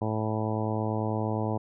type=harmonic tone; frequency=108.8 Hz; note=A2; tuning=19 cents flat; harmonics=1 / 2 / 3 / 4 / 5 / 6 / 7 / 8 / 9; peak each=-30 / -33 / -35 / -36 / -37 / -38 / -38 / -39 / -40 dBFS; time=0.01-1.58 s; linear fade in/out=10 ms; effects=none

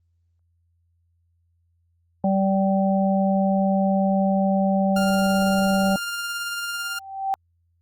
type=harmonic tone; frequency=193.7 Hz; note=G3; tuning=20 cents flat; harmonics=1 / 3 / 4; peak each=-19 / -24 / -25 dBFS; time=2.24-5.96 s; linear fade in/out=2 ms
type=tone with tremolo; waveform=sawtooth; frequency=1401 Hz; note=F6; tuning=5 cents sharp; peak=-22 dBFS; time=4.96-6.99 s; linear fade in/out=5 ms; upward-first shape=sine; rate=18 Hz; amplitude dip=25%
type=tone with exponential growth; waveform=sine; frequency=777 Hz; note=G5; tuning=16 cents flat; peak=-18 dBFS; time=6.74-7.34 s; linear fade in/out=0 ms; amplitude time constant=130 ms
effects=added 85 Hz sine -63 dBFS peak until 7.81 s + Opus 32 kbps

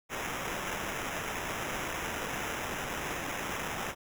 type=noise with sample-and-hold; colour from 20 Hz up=blue; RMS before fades=-36 dBFS; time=0.09-3.95 s; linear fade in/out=50 ms; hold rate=4410 Hz; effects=none

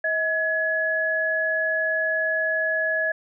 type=tone pair together; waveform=sine; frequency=638 / 1691.5 Hz; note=D#5 / G#6; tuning=+43 / +31 cents; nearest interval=octave + perfect fourth; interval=1688 cents; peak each=-26 / -22 dBFS; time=0.04-3.12 s; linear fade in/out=5 ms; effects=none

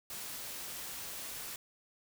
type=noise; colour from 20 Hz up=white; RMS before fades=-43 dBFS; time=0.1-1.56 s; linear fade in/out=2 ms; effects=none

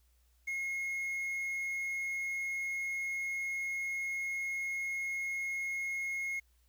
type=tone with quantisation; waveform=triangle; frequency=2159 Hz; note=C#7; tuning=46 cents flat; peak=-32 dBFS; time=0.47-6.4 s; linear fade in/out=10 ms; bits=10; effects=added 60 Hz sine -66 dBFS peak until 6.68 s + white hiss -75 dBFS RMS until 6.68 s

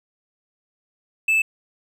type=tone; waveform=triangle; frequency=2628 Hz; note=E7; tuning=6 cents flat; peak=-14 dBFS; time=1.28-1.42 s; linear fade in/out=5 ms; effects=none

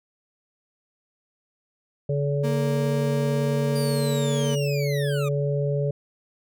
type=harmonic tone; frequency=142.7 Hz; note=D3; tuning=49 cents flat; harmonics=1 / 3 / 4; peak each=-23 / -28 / -29 dBFS; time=2.09-5.91 s; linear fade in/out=5 ms
type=tone; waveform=35% pulse; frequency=233.1 Hz; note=A#3; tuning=in tune; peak=-26 dBFS; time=2.43-4.56 s; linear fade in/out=20 ms
type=linear sweep; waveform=25% pulse; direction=down; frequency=4798 to 1174 Hz; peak=-29 dBFS; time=3.75-5.29 s; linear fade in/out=10 ms
effects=none

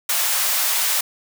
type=high-pass noise; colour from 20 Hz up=white; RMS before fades=-20 dBFS; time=0.09-1.01 s; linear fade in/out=5 ms; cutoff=630 Hz; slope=24 dB/octave; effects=none

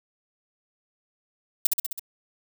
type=noise with echo; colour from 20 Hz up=violet; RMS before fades=-18 dBFS; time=1.65-1.67 s; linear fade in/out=5 ms; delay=65 ms; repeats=5; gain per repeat=-3 dB; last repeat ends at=1.995 s; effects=none

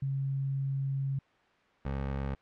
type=tone pair in turn; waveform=sine / 20% pulse; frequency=136.4 / 68.2 Hz; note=C#3 / C#2; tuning=-28 / -28 cents; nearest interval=octave; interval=1200 cents; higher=first; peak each=-29 / -27 dBFS; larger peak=second; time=0.02-1.19 / 1.85-2.35 s; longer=first; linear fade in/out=5 ms; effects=white hiss -64 dBFS RMS until 2.41 s + low-pass 2000 Hz 12 dB/octave

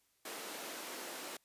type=high-pass noise; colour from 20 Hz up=pink; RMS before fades=-45 dBFS; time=0.25-1.37 s; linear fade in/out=5 ms; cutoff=280 Hz; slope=24 dB/octave; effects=white hiss -75 dBFS RMS until 1.44 s + resampled to 32000 Hz

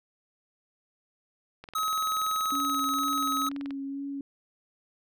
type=click train; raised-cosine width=0.3 ms; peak=-27 dBFS; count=44; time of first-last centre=1.64-3.707 s; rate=20.8 Hz
type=tone; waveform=square; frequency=1277 Hz; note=D#6; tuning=45 cents sharp; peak=-27 dBFS; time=1.75-3.49 s; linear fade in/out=5 ms
type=tone with vibrato; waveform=sine; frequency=277.2 Hz; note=C#4; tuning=in tune; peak=-32 dBFS; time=2.52-4.21 s; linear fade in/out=2 ms; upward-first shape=sine; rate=2.1 Hz; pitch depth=17 cents each way
effects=none

